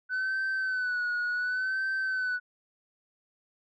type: tone with vibrato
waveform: sine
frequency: 1501 Hz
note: F#6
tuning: 24 cents sharp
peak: -25 dBFS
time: 0.09-2.4 s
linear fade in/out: 50 ms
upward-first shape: sine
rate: 0.69 Hz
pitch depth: 57 cents each way
effects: tanh soft clip ceiling -26 dBFS